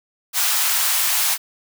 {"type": "high-pass noise", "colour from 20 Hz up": "white", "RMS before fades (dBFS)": -19, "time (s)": [0.33, 1.38], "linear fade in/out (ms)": 50, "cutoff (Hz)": 770, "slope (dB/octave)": 24, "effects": []}